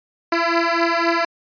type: beating tone pair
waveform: 10% pulse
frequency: 334.7 / 338.6 Hz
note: E4 / E4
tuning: +26 / +46 cents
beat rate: 3.9 Hz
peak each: -11 dBFS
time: 0.32-1.25 s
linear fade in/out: 5 ms
effects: resampled to 11025 Hz